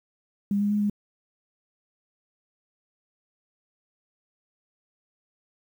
sine tone with pitch steps, 201.8 / 204.9 / 208.1 / 206 Hz, G#3 / G#3 / G#3 / G#3, -49 / -23 / +4 / -14 cents, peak -21 dBFS, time 0.51-0.898 s, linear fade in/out 2 ms, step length 97 ms, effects 9-bit

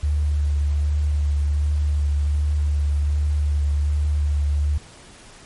sine tone with vibrato, 73.42 Hz, D2, in tune, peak -17 dBFS, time 0.03-4.78 s, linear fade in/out 5 ms, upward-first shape triangle, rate 1.3 Hz, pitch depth 23 cents each way, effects pink hiss -45 dBFS RMS until 5.45 s + MP3 48 kbps

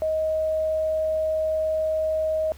sine tone, 629 Hz, D#5, 19 cents sharp, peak -21 dBFS, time 0.02-2.52 s, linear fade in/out 0 ms, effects added 71 Hz sine -42 dBFS peak until 2.57 s + pink hiss -52 dBFS RMS until 2.57 s

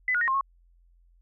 sine tone with pitch steps, 2007 / 1446 / 1865 / 1062 / 1092 Hz, B6 / F#6 / A#6 / C6 / C#6, +27 / -40 / 0 / +25 / -26 cents, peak -22 dBFS, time 0.08-0.41 s, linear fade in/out 2 ms, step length 66 ms, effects added 43 Hz sine -57 dBFS peak until 1.21 s

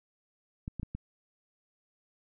clicks, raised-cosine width 5 ms, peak -24 dBFS, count 4, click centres 0.679 / 0.797 / 0.831 / 0.95 s, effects none

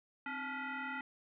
sine tone with frequency modulation, 261.6 Hz, C4, in tune, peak -38 dBFS, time 0.26-1.01 s, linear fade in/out 2 ms, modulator 564 Hz, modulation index 3.6, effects none

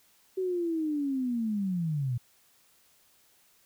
sine linear sweep, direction down, 380.4 to 116.54 Hz, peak -27 dBFS, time 0.37-2.18 s, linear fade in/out 10 ms, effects white hiss -64 dBFS RMS until 3.65 s

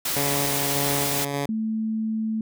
white noise, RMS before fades -26 dBFS, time 0.05-1.25 s, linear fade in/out 5 ms
10% pulse tone with tremolo, 141.5 Hz, C#3, 36 cents sharp, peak -16 dBFS, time 0.16-1.46 s, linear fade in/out 5 ms, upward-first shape square, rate 1.7 Hz, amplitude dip 25%
sine tone, 220 Hz, A3, in tune, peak -23 dBFS, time 1.49-2.41 s, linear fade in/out 2 ms
effects none

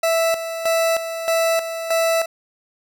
40% pulse tone with tremolo, 659.3 Hz, E5, in tune, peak -15 dBFS, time 0.03-2.26 s, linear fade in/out 5 ms, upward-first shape square, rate 1.6 Hz, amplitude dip 65%, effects none

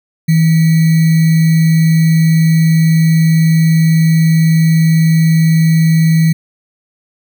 sine tone with sample-and-hold, 161.9 Hz, E3, 31 cents flat, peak -6 dBFS, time 0.28-6.33 s, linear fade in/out 10 ms, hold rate 2100 Hz, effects none

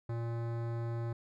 sine tone with hard clipping, 116.54 Hz, A#2, in tune, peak -36 dBFS, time 0.09-1.13 s, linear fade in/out 5 ms, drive 18 dB, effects none

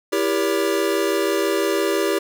square chord, E diminished seventh, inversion none, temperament just, 329.6 / 395.6 / 474.7 / 569.6 Hz, E4 / G4 / Bb4 / Db5, 0 / +16 / +31 / +47 cents, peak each -25 / -22 / -28 / -26 dBFS, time 0.12-2.19 s, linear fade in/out 10 ms, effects none

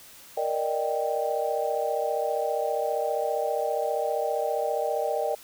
sine chord, Eb major seventh, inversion second, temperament equal, 466.2 / 587.3 / 622.3 / 784 Hz, Bb4 / D5 / Eb5 / G5, 0 / 0 / 0 / 0 cents, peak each -30 dBFS, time 0.37-5.35 s, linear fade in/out 5 ms, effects white hiss -49 dBFS RMS until 5.43 s

